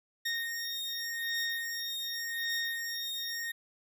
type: beating tone pair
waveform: 20% pulse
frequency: 1852 / 1852.87 Hz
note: A#6 / A#6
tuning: -12 / -11 cents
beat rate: 0.87 Hz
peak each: -31 dBFS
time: 0.25-3.52 s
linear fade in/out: 10 ms
effects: none